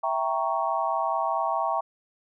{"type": "chord", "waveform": "sine", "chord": "E diminished seventh", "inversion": "none", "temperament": "equal", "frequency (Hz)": [659.3, 784, 932.3, 1108.7], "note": ["E5", "G5", "Bb5", "Db6"], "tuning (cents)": [0, 0, 0, 0], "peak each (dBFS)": -29, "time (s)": [0.03, 1.81], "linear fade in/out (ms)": 10, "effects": []}